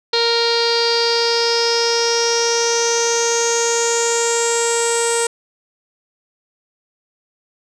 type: tone with low-pass filter sweep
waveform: sawtooth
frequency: 466.2 Hz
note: A#4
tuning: in tune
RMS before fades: -17 dBFS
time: 0.13-5.27 s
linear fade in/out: 5 ms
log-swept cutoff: 4200 to 8300 Hz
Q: 8.7
effects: none